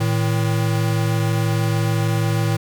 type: tone pair together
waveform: square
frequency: 112.01 / 158.4 Hz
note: A2 / D#3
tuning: +31 / +31 cents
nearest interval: tritone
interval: 600 cents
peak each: -19 / -23 dBFS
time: 0-2.57 s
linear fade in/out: 10 ms
effects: none